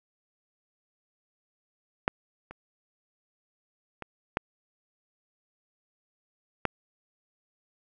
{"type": "clicks", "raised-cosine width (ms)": 0.5, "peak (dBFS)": [-8, -27, -22, -10, -9], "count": 5, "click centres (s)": [2.079, 2.51, 4.023, 4.371, 6.653], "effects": []}